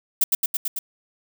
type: noise with echo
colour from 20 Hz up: violet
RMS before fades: -17 dBFS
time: 0.21-0.24 s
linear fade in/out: 5 ms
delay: 110 ms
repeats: 5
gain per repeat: -2 dB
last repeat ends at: 0.79 s
effects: none